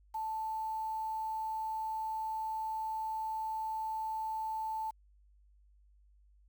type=tone with quantisation; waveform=sine; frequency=880 Hz; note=A5; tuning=in tune; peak=-34 dBFS; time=0.14-4.91 s; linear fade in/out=10 ms; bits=9; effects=added 50 Hz sine -61 dBFS peak until 6.48 s